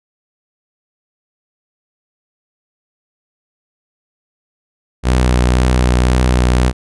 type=tone with vibrato; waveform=sawtooth; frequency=62.1 Hz; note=B1; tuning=10 cents sharp; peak=-6 dBFS; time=5.03-6.73 s; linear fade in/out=50 ms; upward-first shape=triangle; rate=1.9 Hz; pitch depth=24 cents each way; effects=resampled to 24000 Hz